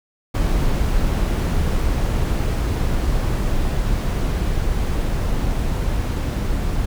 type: noise with level ramp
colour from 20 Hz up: brown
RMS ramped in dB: -18 to -21 dBFS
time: 0.34-6.86 s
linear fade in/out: 10 ms
effects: none